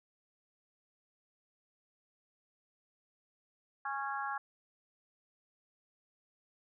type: harmonic tone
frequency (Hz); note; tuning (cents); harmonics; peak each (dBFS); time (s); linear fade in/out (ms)
275.7; C#4; -9; 3 / 4 / 5 / 6; -39 / -40 / -41 / -42; 3.85-4.38; 5
effects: none